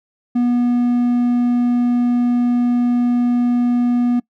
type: tone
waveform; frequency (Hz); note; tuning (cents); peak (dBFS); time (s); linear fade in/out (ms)
triangle; 242.8; B3; -29; -11; 0.35-4.2; 10
effects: noise-tail reverb RT60 0.1 s tail -23 dB re dry